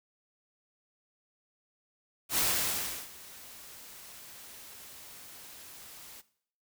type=noise with ADSR envelope; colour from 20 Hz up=white; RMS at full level=-27 dBFS; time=2.29-6.22 s; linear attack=86 ms; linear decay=700 ms; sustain=-22 dB; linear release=25 ms; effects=noise-tail reverb RT60 0.6 s tail -18 dB re dry

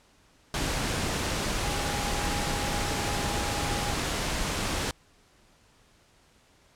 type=tone in noise; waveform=sine; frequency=820 Hz; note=G#5; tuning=22 cents flat; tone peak=-36 dBFS; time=1.64-3.93 s; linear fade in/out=2 ms; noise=pink; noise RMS=-29 dBFS; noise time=0.54-4.91 s; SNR=-10 dB; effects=pink hiss -61 dBFS RMS until 6.75 s + low-pass 9000 Hz 12 dB/octave

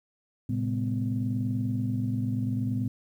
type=tone cluster; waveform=sine; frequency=113 / 133.6 / 202.3 / 251.3 Hz; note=A2 / C3 / G#3 / B3; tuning=+47 / +36 / -45 / +30 cents; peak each=-28 / -36 / -34 / -30 dBFS; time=0.49-2.88 s; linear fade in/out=5 ms; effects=tanh soft clip ceiling -17 dBFS + 10-bit

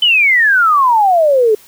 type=exponential sweep; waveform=sine; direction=down; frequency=3073 to 415.3 Hz; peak=-7 dBFS; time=0.02-1.55 s; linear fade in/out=5 ms; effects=white hiss -43 dBFS RMS until 1.67 s

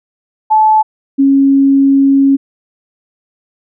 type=tone pair in turn; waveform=sine; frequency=867 / 274.4 Hz; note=A5 / C#4; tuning=-26 / -17 cents; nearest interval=octave + minor sixth; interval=1991 cents; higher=first; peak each=-5 dBFS; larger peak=neither; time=0.5-0.83 / 1.18-2.37 s; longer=second; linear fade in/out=20 ms; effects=none

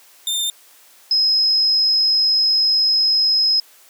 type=tone pair in turn; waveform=sawtooth / sine; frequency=3607 / 5114 Hz; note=A7 / D#8; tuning=+42 / +47 cents; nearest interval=tritone; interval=605 cents; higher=second; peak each=-16 / -13 dBFS; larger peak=second; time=0.27-0.5 / 1.11-3.6 s; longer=second; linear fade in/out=2 ms; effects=white hiss -49 dBFS RMS until 3.89 s + high-pass 400 Hz 12 dB/octave

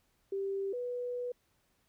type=tone pair in turn; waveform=sine; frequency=392 / 490.8 Hz; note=G4 / B4; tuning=0 / -11 cents; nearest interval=major third; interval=389 cents; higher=second; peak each=-32 / -34 dBFS; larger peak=first; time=0.32-0.73 / 0.73-1.32 s; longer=second; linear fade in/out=5 ms; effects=pink hiss -74 dBFS RMS until 1.88 s

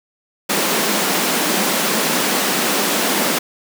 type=high-pass noise; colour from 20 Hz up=pink; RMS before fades=-18 dBFS; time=0.49-3.39 s; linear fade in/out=10 ms; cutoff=180 Hz; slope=48 dB/octave; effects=none

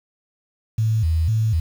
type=tone with vibrato; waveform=sine; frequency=94.6 Hz; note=F#2; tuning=39 cents sharp; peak=-16 dBFS; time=0.78-1.6 s; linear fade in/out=5 ms; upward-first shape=square; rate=2 Hz; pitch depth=270 cents each way; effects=7-bit

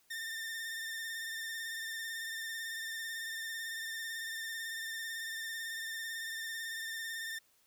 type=tone with vibrato; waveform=sawtooth; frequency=1806 Hz; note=A6; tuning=45 cents sharp; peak=-35 dBFS; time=0.1-7.39 s; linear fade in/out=10 ms; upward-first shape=sine; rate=18 Hz; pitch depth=30 cents each way; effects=white hiss -70 dBFS RMS until 7.66 s

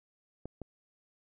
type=clicks; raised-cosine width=2 ms; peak=-27 dBFS; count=2; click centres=0.456 / 0.617 s; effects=none

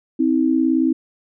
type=tone pair together; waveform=sine; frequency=261.9 / 320.6 Hz; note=C4 / E4; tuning=+2 / -48 cents; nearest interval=major third; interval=350 cents; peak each=-17 dBFS; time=0.19-0.93 s; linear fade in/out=10 ms; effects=none

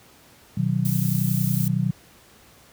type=chord; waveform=sine; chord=B major; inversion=none; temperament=just; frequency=123.47 / 154.34 / 185.21 Hz; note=B2 / D#3 / F#3; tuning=0 / -14 / +2 cents; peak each=-24 / -24 / -24 dBFS; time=0.57-1.91 s; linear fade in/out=5 ms
type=noise; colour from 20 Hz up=violet; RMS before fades=-31 dBFS; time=0.85-1.68 s; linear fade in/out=2 ms
effects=pink hiss -52 dBFS RMS until 2.72 s + high-pass 60 Hz 12 dB/octave

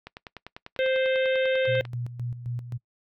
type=click train; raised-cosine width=0.3 ms; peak=-23 dBFS; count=19; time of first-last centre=0.07-1.852 s; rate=10.1 Hz
type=harmonic tone; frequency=523 Hz; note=C5; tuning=1 cent flat; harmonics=1 / 3 / 4 / 5 / 6 / 7; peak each=-22 / -32 / -34 / -36 / -38 / -39 dBFS; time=0.79-1.81 s; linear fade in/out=0 ms
type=tone with tremolo; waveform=sine; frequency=120.9 Hz; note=B2; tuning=36 cents flat; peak=-28 dBFS; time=1.67-2.78 s; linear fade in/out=20 ms; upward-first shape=square; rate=3.8 Hz; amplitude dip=65%
effects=noise-tail reverb RT60 0.1 s tail -22 dB re dry

